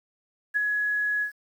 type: tone with ADSR envelope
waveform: sine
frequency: 1682 Hz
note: G#6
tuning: 22 cents sharp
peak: -19 dBFS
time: 0.54-1.32 s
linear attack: 27 ms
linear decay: 11 ms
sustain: -4 dB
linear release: 100 ms
effects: 9-bit